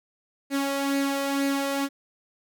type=tone with flanger; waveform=sawtooth; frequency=277.2 Hz; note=C#4; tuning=in tune; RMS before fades=-26 dBFS; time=0.5-1.89 s; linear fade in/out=50 ms; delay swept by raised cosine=0.44 to 1.64 ms; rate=2.1 Hz; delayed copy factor=+0.5; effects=none